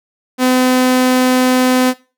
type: tone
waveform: sawtooth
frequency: 254.5 Hz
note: C4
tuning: 48 cents flat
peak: -6 dBFS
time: 0.38-1.94 s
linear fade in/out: 50 ms
effects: noise-tail reverb RT60 0.3 s tail -18 dB re dry